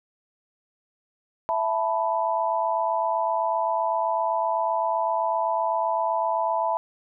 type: chord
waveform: sine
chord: E suspended fourth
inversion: none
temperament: equal with one note detuned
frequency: 662.7 / 880 / 987.8 Hz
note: E5 / A5 / B5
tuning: +9 / 0 / 0 cents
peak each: -26 dBFS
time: 1.49-6.77 s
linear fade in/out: 0 ms
effects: none